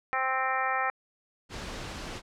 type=harmonic tone; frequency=262 Hz; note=C4; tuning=2 cents sharp; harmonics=2 / 3 / 4 / 5 / 6 / 7 / 8 / 9; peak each=-38 / -31 / -35 / -31 / -42 / -32 / -41 / -38 dBFS; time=0.13-0.9 s; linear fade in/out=0 ms
type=noise; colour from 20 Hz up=pink; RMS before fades=-38 dBFS; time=1.49-2.22 s; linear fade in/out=50 ms
effects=low-pass 6000 Hz 12 dB/octave